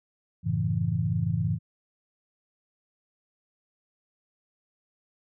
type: chord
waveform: sine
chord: F# minor seventh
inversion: none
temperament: equal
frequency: 92.5 / 110 / 138.59 / 164.81 Hz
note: F#2 / A2 / C#3 / E3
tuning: 0 / 0 / 0 / 0 cents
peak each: -32 / -28 / -31 / -28 dBFS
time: 0.43-1.59 s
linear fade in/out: 50 ms
effects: none